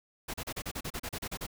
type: noise bursts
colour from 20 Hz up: pink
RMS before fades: -37 dBFS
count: 13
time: 0.28-1.467 s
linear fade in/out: 10 ms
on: 59 ms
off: 35 ms
effects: none